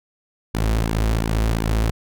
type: tone with flanger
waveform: sawtooth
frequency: 55 Hz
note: A1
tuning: in tune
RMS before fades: -20 dBFS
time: 0.54-1.91 s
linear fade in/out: 10 ms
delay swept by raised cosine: 1.5 to 7.1 ms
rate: 2.8 Hz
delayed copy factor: -0.65
effects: none